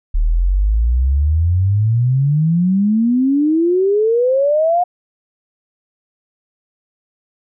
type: exponential sweep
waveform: sine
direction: up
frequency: 36.71 to 725 Hz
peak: -11 dBFS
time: 0.14-4.84 s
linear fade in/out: 10 ms
effects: none